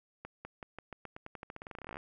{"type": "accelerating click train", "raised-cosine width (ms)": 0.5, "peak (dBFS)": -28, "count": 26, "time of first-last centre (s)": [0.25, 1.969], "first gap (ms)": 200, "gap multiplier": 0.89, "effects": []}